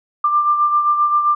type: beating tone pair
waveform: sine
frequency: 1187 / 1194.6 Hz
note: D6 / D6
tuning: +18 / +29 cents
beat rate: 7.6 Hz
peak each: -13 / -22 dBFS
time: 0.24-1.35 s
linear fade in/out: 5 ms
effects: none